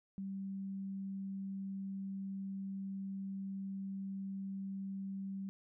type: tone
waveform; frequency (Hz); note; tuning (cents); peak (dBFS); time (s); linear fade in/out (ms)
sine; 194.4; G3; -14; -39; 0.18-5.49; 0
effects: none